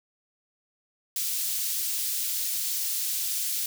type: high-pass noise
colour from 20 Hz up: white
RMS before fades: -29 dBFS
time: 1.16-3.66 s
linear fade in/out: 2 ms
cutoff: 3900 Hz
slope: 12 dB/octave
effects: none